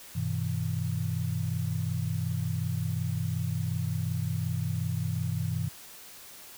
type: chord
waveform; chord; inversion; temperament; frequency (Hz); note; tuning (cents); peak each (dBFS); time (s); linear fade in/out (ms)
sine; E minor; first; equal with one note detuned; 98 / 123.47 / 160.77; G2 / B2 / E3; 0 / 0 / -43; -32 / -32 / -32; 0.15-5.69; 10
effects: white hiss -48 dBFS RMS until 6.57 s